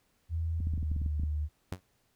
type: tone with pitch glide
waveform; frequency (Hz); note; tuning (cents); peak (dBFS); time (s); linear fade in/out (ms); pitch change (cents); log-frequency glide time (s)
sine; 82 to 75.19; E2 to D2; -9 to +41; -29; 0.29-1.49; 50; -150; 0.58-0.97
type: clicks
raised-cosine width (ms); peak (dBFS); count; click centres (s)
5; -26; 11; 0.604 / 0.671 / 0.737 / 0.778 / 0.829 / 0.916 / 0.964 / 1.017 / 1.062 / 1.197 / 1.235
type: tone with exponential decay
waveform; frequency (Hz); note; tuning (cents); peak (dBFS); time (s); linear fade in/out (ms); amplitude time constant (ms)
sawtooth; 92.2; F#2; -6; -27; 1.72-1.81; 0; 19
effects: pink hiss -72 dBFS RMS until 2.15 s